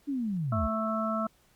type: linear sweep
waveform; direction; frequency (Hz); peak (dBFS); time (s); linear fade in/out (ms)
sine; down; 293.7 to 57.1; -28; 0.07-0.68; 20
type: harmonic tone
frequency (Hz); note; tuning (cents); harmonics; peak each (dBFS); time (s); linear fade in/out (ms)
220; A3; 0; 1 / 3 / 5 / 6; -31 / -33 / -38 / -32; 0.52-1.27; 5
effects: pink hiss -65 dBFS RMS until 1.55 s + Opus 48 kbps